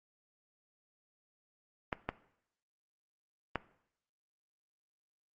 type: clicks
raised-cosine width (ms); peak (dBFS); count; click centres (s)
0.5; -17; 3; 1.928 / 2.09 / 3.557
effects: noise-tail reverb RT60 0.7 s tail -17 dB re dry + Opus 32 kbps